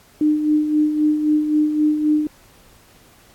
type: tone with tremolo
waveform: sine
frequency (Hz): 303.1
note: D#4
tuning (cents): -45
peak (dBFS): -12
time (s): 0.21-2.27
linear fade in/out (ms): 2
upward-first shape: sine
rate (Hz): 3.8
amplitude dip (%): 55
effects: pink hiss -51 dBFS RMS until 3.34 s + AAC 64 kbps